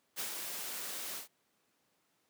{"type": "noise with ADSR envelope", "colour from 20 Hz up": "white", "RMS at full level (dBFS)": -37, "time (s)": [0.16, 1.28], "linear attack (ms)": 34, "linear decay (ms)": 90, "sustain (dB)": -4, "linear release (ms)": 120, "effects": ["pink hiss -75 dBFS RMS until 2.29 s", "high-pass 200 Hz 12 dB/octave"]}